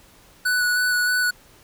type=tone with vibrato; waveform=square; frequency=1480 Hz; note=F#6; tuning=in tune; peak=-19 dBFS; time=0.45-1.31 s; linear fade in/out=10 ms; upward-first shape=square; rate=3.2 Hz; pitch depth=11 cents each way; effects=pink hiss -52 dBFS RMS until 1.63 s